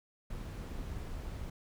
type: noise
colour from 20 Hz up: brown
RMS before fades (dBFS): -41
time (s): 0.3-1.5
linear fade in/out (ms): 5
effects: none